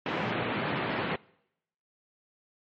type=band-pass noise; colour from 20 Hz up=pink; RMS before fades=-31 dBFS; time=0.06-1.16 s; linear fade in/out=2 ms; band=130 to 2900 Hz; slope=24 dB/octave; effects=noise-tail reverb RT60 0.8 s tail -24 dB re dry + MP3 32 kbps